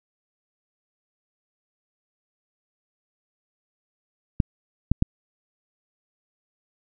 clicks, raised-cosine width 5 ms, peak -5 dBFS, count 3, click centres 4.402 / 4.916 / 5.024 s, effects none

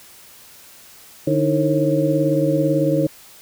sine tone cluster, 149.6 / 301.7 / 319.7 / 454.2 / 542 Hz, D3 / D4 / D#4 / A#4 / C#5, +32 / +47 / +47 / -45 / -39 cents, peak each -21 / -22 / -21 / -26 / -20 dBFS, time 1.27-3.07 s, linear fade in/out 5 ms, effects white hiss -45 dBFS RMS until 3.41 s

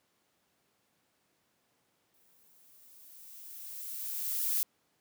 violet noise with exponential growth, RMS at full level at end -29 dBFS, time 2.14-4.63 s, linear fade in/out 1 ms, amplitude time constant 540 ms, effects pink hiss -74 dBFS RMS until 5 s + high-pass 150 Hz 12 dB/octave

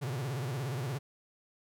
45% pulse tone with vibrato, 131 Hz, C3, 2 cents sharp, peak -33 dBFS, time 0.01-0.99 s, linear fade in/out 20 ms, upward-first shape sine, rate 17 Hz, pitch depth 210 cents each way, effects none

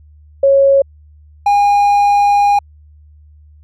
sine / triangle tone pair in turn, 550 / 814.1 Hz, C#5 / G#5, -14 / -35 cents, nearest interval perfect fifth, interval 679 cents, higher second, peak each -6 dBFS, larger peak neither, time 0.43-0.82 / 1.46-2.59 s, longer second, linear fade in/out 5 ms, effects added 75 Hz sine -40 dBFS peak until 3.63 s

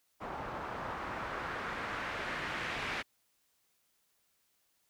white noise with low-pass filter sweep, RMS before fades -39 dBFS, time 0.2-3.03 s, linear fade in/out 20 ms, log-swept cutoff 950 to 2300 Hz, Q 1.5, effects white hiss -75 dBFS RMS until 4.89 s

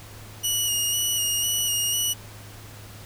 15% pulse tone with vibrato, 2899 Hz, F#7, 36 cents flat, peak -15 dBFS, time 0.43-2.14 s, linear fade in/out 20 ms, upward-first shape square, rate 2 Hz, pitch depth 24 cents each way, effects added 105 Hz sine -43 dBFS peak until 3.05 s + pink hiss -45 dBFS RMS until 3.05 s

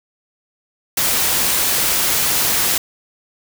white noise, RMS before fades -17 dBFS, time 0.97-2.78 s, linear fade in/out 5 ms, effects none

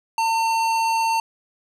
sine tone with hard clipping, 904 Hz, A5, 47 cents sharp, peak -20 dBFS, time 0.18-1.2 s, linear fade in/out 2 ms, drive 16 dB, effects none

